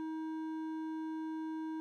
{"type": "tone with hard clipping", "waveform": "sine", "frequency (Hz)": 317.1, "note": "D#4", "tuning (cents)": 33, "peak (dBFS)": -39, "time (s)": [0, 1.8], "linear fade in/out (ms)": 0, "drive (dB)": 8, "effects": []}